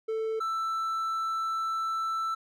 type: tone pair in turn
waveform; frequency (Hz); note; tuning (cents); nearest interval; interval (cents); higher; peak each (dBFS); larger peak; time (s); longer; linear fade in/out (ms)
triangle; 442.7 / 1326.6; A4 / E6; +11 / +11; octave + perfect fifth; 1900; second; -26; neither; 0.08-0.4 / 0.4-2.35; second; 10
effects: none